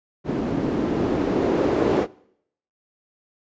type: noise with low-pass filter sweep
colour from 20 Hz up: blue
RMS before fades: -22 dBFS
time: 0.24-2.07 s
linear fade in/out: 50 ms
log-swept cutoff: 260 to 420 Hz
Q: 1.8
effects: noise-tail reverb RT60 0.7 s tail -22 dB re dry + resampled to 16000 Hz